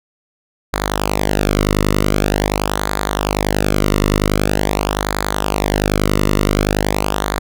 sawtooth tone with flanger, 50.6 Hz, G#1, 44 cents flat, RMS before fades -17 dBFS, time 0.73-7.39 s, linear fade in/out 5 ms, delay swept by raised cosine 0.35 to 1.26 ms, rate 0.45 Hz, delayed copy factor -0.8, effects none

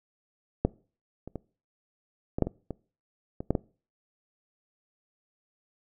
clicks, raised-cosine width 2 ms, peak -8 / -26 / -21 / -16 / -8 / -18 / -20 / -21 / -10 / -12 dBFS, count 10, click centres 0.65 / 1.276 / 1.357 / 2.385 / 2.423 / 2.47 / 2.707 / 3.405 / 3.506 / 3.552 s, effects noise-tail reverb RT60 0.4 s tail -23 dB re dry

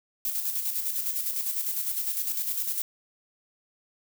violet noise with tremolo, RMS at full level -28 dBFS, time 0.25-2.82 s, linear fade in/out 2 ms, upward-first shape square, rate 9.9 Hz, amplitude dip 45%, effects none

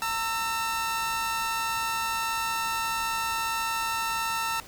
sawtooth tone pair together, 911.2 / 1326 Hz, A#5 / E6, -40 / +10 cents, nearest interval tritone, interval 650 cents, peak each -26 dBFS, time 0.02-4.6 s, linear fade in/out 0 ms, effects pink hiss -47 dBFS RMS until 4.67 s

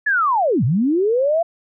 sine linear two-way sweep, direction down then up, 1748 to 105.4 to 689 Hz, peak -14 dBFS, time 0.06-1.43 s, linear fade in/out 10 ms, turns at 0.64 s, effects none

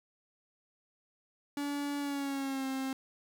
45% pulse tone with pitch glide, 286.5 to 265.8 Hz, D4 to C4, -43 to +27 cents, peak -33 dBFS, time 1.57-2.93 s, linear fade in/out 2 ms, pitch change -130 cents, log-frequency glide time 1.99-2.66 s, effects 11-bit

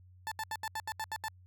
30% pulse tone bursts, 880 Hz, A5, in tune, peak -32 dBFS, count 9, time 0.27-1.283 s, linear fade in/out 0 ms, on 45 ms, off 76 ms, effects added 91 Hz sine -55 dBFS peak until 1.46 s

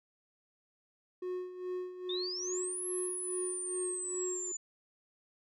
triangle tone with tremolo, 364.3 Hz, F#4, 27 cents flat, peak -32 dBFS, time 1.22-4.52 s, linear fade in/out 5 ms, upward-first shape sine, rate 2.4 Hz, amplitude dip 70%
sine exponential two-way sweep, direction up then down, 3525 to 11175 to 6970 Hz, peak -36 dBFS, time 2.09-4.57 s, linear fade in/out 5 ms, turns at 2.86 s
effects none

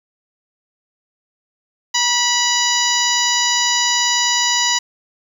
harmonic tone with a mistuned harmonic, 979 Hz, B5, 15 cents flat, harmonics 1 / 2 / 3 / 4 / 5 / 6 / 7, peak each -22 / -22 / -22 / -22 / -22 / -22 / -22 dBFS, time 1.94-4.79 s, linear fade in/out 10 ms, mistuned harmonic 1, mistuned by -28 cents, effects 7-bit

